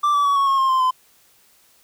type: tone with pitch steps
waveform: triangle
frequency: 1174.7 / 1151.9 / 1129.5 / 1107.5 / 1086 / 1064.8 / 1044.1 / 1023.8 Hz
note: D6 / D6 / C#6 / C#6 / C#6 / C6 / C6 / C6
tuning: 0 / -34 / +32 / -2 / -36 / +30 / -4 / -38 cents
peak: -13 dBFS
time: 0.03-0.91 s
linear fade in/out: 10 ms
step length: 110 ms
effects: white hiss -56 dBFS RMS until 1.83 s